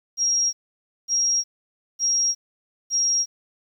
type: tone bursts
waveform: sine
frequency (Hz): 5620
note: F8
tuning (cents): +10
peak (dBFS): -18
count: 4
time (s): 0.17-3.26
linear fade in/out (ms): 50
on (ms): 360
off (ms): 550
effects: 9-bit